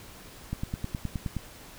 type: click train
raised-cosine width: 5 ms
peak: -18 dBFS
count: 9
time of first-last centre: 0.53-1.367 s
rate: 9.56 Hz
effects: pink hiss -48 dBFS RMS until 1.78 s